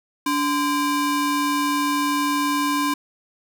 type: ring-modulated tone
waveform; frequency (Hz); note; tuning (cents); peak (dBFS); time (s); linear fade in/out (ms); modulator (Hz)
square; 659.3; E5; 0; -17; 0.26-2.94; 5; 371
effects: none